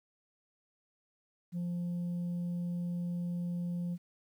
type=tone; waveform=sine; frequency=174.61 Hz; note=F3; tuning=in tune; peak=-30 dBFS; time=1.52-3.98 s; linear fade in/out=50 ms; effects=tanh soft clip ceiling -32 dBFS + 11-bit